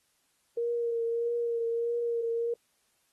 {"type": "tone with vibrato", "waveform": "sine", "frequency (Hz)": 467.5, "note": "A#4", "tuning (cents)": 5, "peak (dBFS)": -27, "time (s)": [0.57, 2.54], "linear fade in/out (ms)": 5, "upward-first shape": "triangle", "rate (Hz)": 1.6, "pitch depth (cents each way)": 27, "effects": ["white hiss -72 dBFS RMS until 3.12 s", "AAC 32 kbps"]}